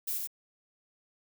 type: noise with echo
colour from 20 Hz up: violet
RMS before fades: -33 dBFS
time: 0.07-0.18 s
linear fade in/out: 10 ms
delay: 94 ms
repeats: 1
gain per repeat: -3 dB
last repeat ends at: 0.274 s
effects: none